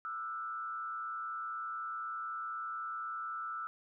sine tone with frequency modulation, 1325 Hz, E6, 9 cents sharp, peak -37 dBFS, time 0.05-3.67 s, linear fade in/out 0 ms, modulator 116 Hz, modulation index 0.72, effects none

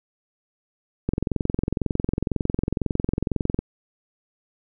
click train, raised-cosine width 3 ms, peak -9 dBFS, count 56, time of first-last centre 1.09-3.59 s, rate 22 Hz, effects none

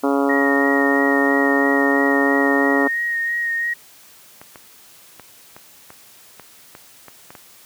harmonic tone, 139.4 Hz, C#3, 10 cents sharp, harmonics 2 / 3 / 4 / 5 / 6 / 7 / 8 / 9 / 10, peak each -18 / -22 / -24 / -26 / -28 / -29 / -30 / -31 / -32 dBFS, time 0.03-2.88 s, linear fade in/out 10 ms
sine tone with vibrato, 1869 Hz, A#6, 4 cents sharp, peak -19 dBFS, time 0.29-3.74 s, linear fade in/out 10 ms, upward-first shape sine, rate 3 Hz, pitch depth 20 cents each way
clicks, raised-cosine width 0.5 ms, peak -23 dBFS, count 10, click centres 4.415 / 4.558 / 5.197 / 5.565 / 5.904 / 6.397 / 6.751 / 7.083 / 7.305 / 7.352 s
effects white hiss -47 dBFS RMS until 7.65 s + high-pass 80 Hz 12 dB/octave

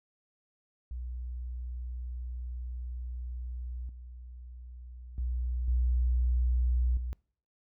sine tone with level steps, 61.3 Hz, B1, 12 cents flat, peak -35 / -43 / -29 / -24 / -32 dBFS, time 0.91-7.13 s, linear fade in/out 0 ms, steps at 3.89 / 5.18 / 5.68 / 6.97 s, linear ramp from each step 2 ms, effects noise-tail reverb RT60 0.5 s tail -25 dB re dry

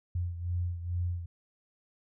sine beating tone pair, 87.31 / 89.61 Hz, F2 / F2, 0 / +45 cents, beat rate 2.3 Hz, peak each -31 / -37 dBFS, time 0.15-1.26 s, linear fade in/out 5 ms, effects none

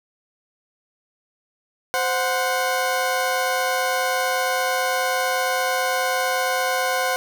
20% pulse tone pair together, 519 / 734 Hz, C5 / F#5, -14 / -14 cents, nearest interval tritone, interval 600 cents, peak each -18 dBFS, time 1.94-7.16 s, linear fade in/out 0 ms, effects none

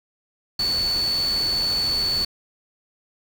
sine tone in noise, 4457 Hz, C#8, 9 cents sharp, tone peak -20 dBFS, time 0.59-2.25 s, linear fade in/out 5 ms, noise pink, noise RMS -33 dBFS, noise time 0.59-2.25 s, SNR +10 dB, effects none

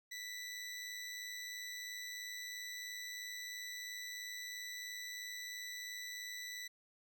20% pulse tone with amplitude modulation, 1975.5 Hz, B6, in tune, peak -37 dBFS, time 0.11-6.68 s, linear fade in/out 10 ms, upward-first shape sine, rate 103 Hz, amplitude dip 35%, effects none

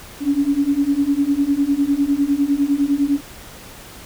sine beating tone pair, 277.2 / 287.1 Hz, C#4 / D4, 0 / -39 cents, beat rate 9.9 Hz, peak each -19 / -17 dBFS, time 0.2-3.21 s, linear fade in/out 50 ms, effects pink hiss -39 dBFS RMS until 4.05 s

